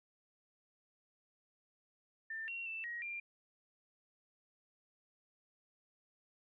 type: tone with pitch steps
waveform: sine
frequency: 1789 / 2740 / 2659 / 1892 / 2386 Hz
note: A6 / F7 / E7 / A#6 / D7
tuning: +28 / -34 / +14 / +25 / +27 cents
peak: -40 dBFS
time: 2.3-3.2 s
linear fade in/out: 5 ms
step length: 180 ms
effects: none